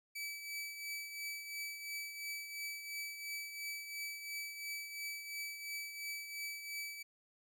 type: tone with tremolo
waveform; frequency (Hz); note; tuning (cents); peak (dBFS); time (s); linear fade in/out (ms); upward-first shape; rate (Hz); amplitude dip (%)
sawtooth; 2300; D7; -37; -36; 0.15-7.03; 10; triangle; 2.9; 60
effects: none